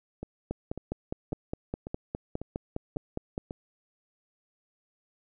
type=two click trains; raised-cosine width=2 ms; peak=-18 / -23 dBFS; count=15 / 7; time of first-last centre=0.51-3.379 / 0.23-3.509 s; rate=4.88 / 1.83 Hz; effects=none